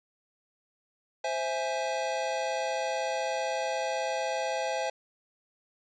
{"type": "chord", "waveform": "square", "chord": "C augmented", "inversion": "none", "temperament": "equal", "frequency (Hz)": [523.3, 659.3, 830.6], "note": ["C5", "E5", "G#5"], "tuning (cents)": [0, 0, 0], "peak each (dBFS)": -34, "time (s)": [1.24, 4.9], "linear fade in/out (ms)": 5, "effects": ["resampled to 16000 Hz", "11-bit"]}